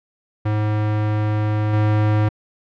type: tone with level steps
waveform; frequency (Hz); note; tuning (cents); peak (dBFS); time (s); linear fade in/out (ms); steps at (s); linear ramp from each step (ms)
square; 106.3; G#2; +41; -18 / -15; 0.45-2.29; 10; 1.73; 5
effects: low-pass 2000 Hz 12 dB/octave